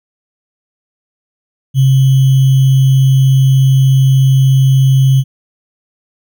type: tone with sample-and-hold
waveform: sine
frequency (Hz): 133.3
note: C3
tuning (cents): +33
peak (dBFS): -5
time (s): 1.74-5.24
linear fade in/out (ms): 50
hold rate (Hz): 3150
effects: none